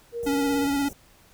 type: tone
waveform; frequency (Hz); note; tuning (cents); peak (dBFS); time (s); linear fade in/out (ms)
sine; 470.5; A#4; +16; -28; 0.12-0.68; 50
type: band-stop noise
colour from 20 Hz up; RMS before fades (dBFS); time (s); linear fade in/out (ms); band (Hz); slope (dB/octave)
pink; -41; 0.23-0.93; 0; 810 to 5600; 96
type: tone with vibrato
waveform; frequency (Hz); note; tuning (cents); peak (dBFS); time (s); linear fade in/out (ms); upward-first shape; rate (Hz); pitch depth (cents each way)
square; 280.6; C#4; +21; -23; 0.26-0.89; 10; sine; 17; 26
effects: pink hiss -56 dBFS RMS until 1.33 s